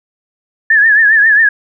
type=tone with vibrato; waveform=sine; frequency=1734 Hz; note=A6; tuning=26 cents flat; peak=-5 dBFS; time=0.7-1.49 s; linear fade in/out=5 ms; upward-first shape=triangle; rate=7.4 Hz; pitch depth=110 cents each way; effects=none